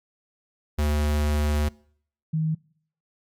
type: tone pair in turn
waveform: square / sine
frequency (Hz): 74.5 / 157.86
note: D2 / D#3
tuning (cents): +25 / +25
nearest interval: octave + minor second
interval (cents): 1300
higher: second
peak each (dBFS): -21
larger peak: neither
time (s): 0.78-1.69 / 2.33-2.55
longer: first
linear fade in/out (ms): 10
effects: noise-tail reverb RT60 0.6 s tail -24 dB re dry + MP3 96 kbps